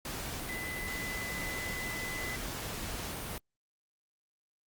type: tone in noise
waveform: sine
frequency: 2010 Hz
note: B6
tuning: 30 cents sharp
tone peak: -38 dBFS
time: 0.49-2.36 s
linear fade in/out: 2 ms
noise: pink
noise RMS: -39 dBFS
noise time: 0.05-3.38 s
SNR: -2 dB
effects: Opus 48 kbps